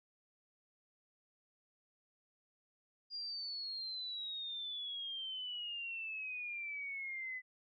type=exponential sweep; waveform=sine; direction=down; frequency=4842 to 2001 Hz; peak=-40 dBFS; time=3.1-7.42 s; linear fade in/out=50 ms; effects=none